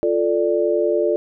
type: chord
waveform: sine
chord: D minor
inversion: first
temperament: equal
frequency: 349.2 / 440 / 587.3 Hz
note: F4 / A4 / D5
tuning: 0 / 0 / 0 cents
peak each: -20 dBFS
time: 0.03-1.16 s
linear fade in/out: 0 ms
effects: none